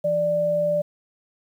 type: tone pair together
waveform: sine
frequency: 167.9 / 589.7 Hz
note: E3 / D5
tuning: +32 / +7 cents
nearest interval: octave + minor seventh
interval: 2175 cents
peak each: -31 / -19 dBFS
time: 0.04-0.82 s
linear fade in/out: 10 ms
effects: 9-bit